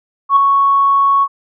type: tone with ADSR envelope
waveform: sine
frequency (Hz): 1108.7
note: C#6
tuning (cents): 0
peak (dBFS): -3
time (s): 0.29-1.28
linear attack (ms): 75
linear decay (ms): 4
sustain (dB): -5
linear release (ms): 55
effects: tanh soft clip ceiling 0 dBFS